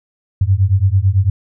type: beating tone pair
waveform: sine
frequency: 92.2 / 101.2 Hz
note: F#2 / G#2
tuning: -6 / -44 cents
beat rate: 9 Hz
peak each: -13 dBFS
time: 0.41-1.3 s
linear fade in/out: 5 ms
effects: none